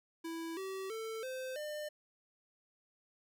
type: tone with pitch steps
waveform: square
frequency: 329.7 / 383.1 / 445.2 / 517.4 / 601.2 Hz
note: E4 / G4 / A4 / C5 / D5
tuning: 0 / -40 / +20 / -19 / +40 cents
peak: -40 dBFS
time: 0.24-1.89 s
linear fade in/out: 10 ms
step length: 330 ms
effects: none